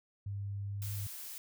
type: tone with pitch glide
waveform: sine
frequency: 100 to 100.93 Hz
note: G2 to G#2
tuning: +35 to -49 cents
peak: -36 dBFS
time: 0.26-1.07 s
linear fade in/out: 5 ms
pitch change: +16 cents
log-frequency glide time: 0.66-0.83 s
type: noise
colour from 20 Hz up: blue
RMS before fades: -45 dBFS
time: 0.82-1.38 s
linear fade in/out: 0 ms
effects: none